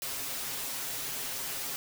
white noise with comb filter, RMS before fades -36 dBFS, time 0.02-1.76 s, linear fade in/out 0 ms, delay 7.4 ms, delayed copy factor +1, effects none

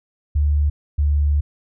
sine tone pair in turn, 73.42 / 73 Hz, D2 / D2, 0 / -10 cents, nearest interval unison, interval 10 cents, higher first, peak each -14 dBFS, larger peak neither, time 0.35-0.7 / 0.98-1.41 s, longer second, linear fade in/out 10 ms, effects none

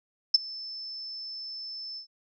sine tone with ADSR envelope, 5274 Hz, E8, in tune, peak -12 dBFS, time 0.34-2.07 s, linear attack 7 ms, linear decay 19 ms, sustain -24 dB, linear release 100 ms, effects none

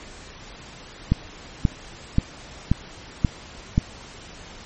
click train, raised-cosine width 5 ms, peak -4 dBFS, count 6, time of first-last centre 1.12-3.78 s, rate 1.88 Hz, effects pink hiss -42 dBFS RMS until 4.65 s + MP3 32 kbps

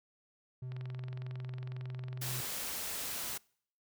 triangle tone, 127.4 Hz, C3, 46 cents flat, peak -37 dBFS, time 0.62-2.41 s, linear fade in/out 5 ms
click train, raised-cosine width 0.3 ms, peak -34 dBFS, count 44, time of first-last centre 0.72-2.675 s, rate 22 Hz
white noise, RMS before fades -39 dBFS, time 2.21-3.38 s, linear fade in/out 10 ms
effects noise-tail reverb RT60 0.6 s tail -26 dB re dry

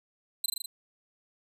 20% pulse tone with echo, 4054 Hz, B7, 45 cents sharp, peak -19 dBFS, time 0.44-0.46 s, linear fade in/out 5 ms, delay 40 ms, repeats 5, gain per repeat -2 dB, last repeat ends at 0.66 s, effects none

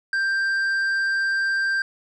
sine tone with tanh clipping, 1578 Hz, G6, 11 cents sharp, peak -21 dBFS, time 0.13-1.82 s, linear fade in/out 2 ms, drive 6 dB, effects none

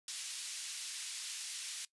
white band-pass noise, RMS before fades -43 dBFS, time 0.08-1.85 s, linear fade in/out 2 ms, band 2700 to 8800 Hz, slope 12 dB/octave, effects noise-tail reverb RT60 0.1 s tail -19 dB re dry + resampled to 24000 Hz

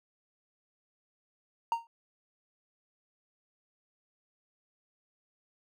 triangle tone with exponential decay, 925 Hz, A#5, 14 cents flat, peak -21 dBFS, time 1.72-1.87 s, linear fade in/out 1 ms, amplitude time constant 32 ms, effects none

